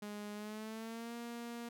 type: tone with pitch glide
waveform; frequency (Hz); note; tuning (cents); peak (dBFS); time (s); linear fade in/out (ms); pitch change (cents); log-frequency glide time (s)
sawtooth; 207.7 to 235.8; G#3 to A#3; 0 to +20; -39; 0.02-1.69; 5; +220; 0.34-1.15
effects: none